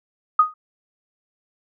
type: tone with exponential decay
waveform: sine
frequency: 1244.5 Hz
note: D#6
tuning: in tune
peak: -7 dBFS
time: 0.39-0.54 s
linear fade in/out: 5 ms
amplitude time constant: 32 ms
effects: none